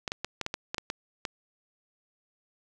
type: clicks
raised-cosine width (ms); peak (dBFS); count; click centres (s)
0.2; -14; 10; 0.078 / 0.119 / 0.246 / 0.413 / 0.464 / 0.541 / 0.745 / 0.782 / 0.901 / 1.252
effects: none